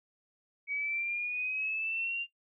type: exponential sweep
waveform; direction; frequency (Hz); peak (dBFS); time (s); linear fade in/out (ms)
sine; up; 2255 to 2794; -31; 0.67-2.27; 50
effects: noise-tail reverb RT60 0.1 s tail -20 dB re dry